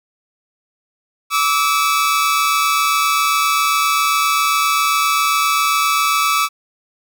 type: tone pair together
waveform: sawtooth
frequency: 1152.5 / 1300 Hz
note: D6 / E6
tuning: -33 / -24 cents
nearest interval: major second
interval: 209 cents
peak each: -13 dBFS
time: 1.3-6.49 s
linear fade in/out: 50 ms
effects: none